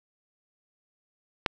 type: click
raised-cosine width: 0.3 ms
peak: -7 dBFS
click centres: 1.462 s
effects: none